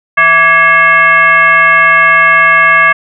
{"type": "tone with frequency modulation", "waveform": "sine", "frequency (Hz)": 1661.2, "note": "G#6", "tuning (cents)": 0, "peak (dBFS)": -3, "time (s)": [0.17, 2.93], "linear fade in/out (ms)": 10, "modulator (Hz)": 502, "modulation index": 1.3, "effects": []}